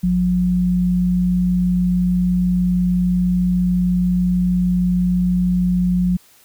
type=tone pair together; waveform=sine; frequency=53.61 / 179.9 Hz; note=A1 / F#3; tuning=-44 / -48 cents; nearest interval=octave + major sixth; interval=2096 cents; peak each=-25 / -14 dBFS; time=0.03-6.17 s; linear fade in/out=10 ms; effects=white hiss -51 dBFS RMS until 6.44 s